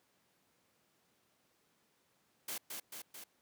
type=noise with echo; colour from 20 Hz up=white; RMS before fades=-41 dBFS; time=2.48-2.58 s; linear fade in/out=5 ms; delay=220 ms; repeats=3; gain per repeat=-3 dB; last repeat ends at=3.24 s; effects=pink hiss -74 dBFS RMS until 3.41 s + high-pass 150 Hz 12 dB/octave